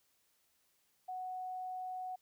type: tone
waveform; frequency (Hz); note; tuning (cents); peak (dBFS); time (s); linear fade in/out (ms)
sine; 740; F#5; 0; -39; 1.08-2.16; 10
effects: white hiss -75 dBFS RMS until 2.21 s